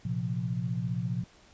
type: chord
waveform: sine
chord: Bb suspended second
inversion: none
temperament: equal with one note detuned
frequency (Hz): 115.87 / 130.81 / 174.61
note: Bb2 / C3 / F3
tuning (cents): -10 / 0 / 0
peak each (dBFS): -33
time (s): 0.05-1.24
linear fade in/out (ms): 5
effects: pink hiss -58 dBFS RMS until 1.53 s + resampled to 16000 Hz